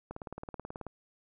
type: click train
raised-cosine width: 1 ms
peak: -26 dBFS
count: 15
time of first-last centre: 0.11-0.867 s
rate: 18.5 Hz
effects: none